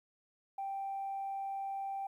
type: tone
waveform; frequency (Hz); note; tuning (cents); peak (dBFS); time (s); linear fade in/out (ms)
sine; 784; G5; 0; -35; 0.58-2.07; 5
effects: tanh soft clip ceiling -32 dBFS + 12-bit